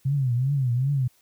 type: tone with vibrato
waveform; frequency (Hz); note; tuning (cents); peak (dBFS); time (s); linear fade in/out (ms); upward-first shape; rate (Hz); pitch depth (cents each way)
sine; 130.81; C3; 0; -20; 0.05-1.08; 10; triangle; 2.6; 190
effects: white hiss -62 dBFS RMS until 1.21 s